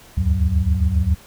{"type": "tone cluster", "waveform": "sine", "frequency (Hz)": [72.1, 79.5, 99.4, 186.1], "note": ["D2", "D#2", "G2", "F#3"], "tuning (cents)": [-31, 38, 25, 10], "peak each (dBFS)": [-20, -18, -22, -26], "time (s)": [0.17, 1.15], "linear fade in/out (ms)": 10, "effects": ["pink hiss -46 dBFS RMS until 1.26 s"]}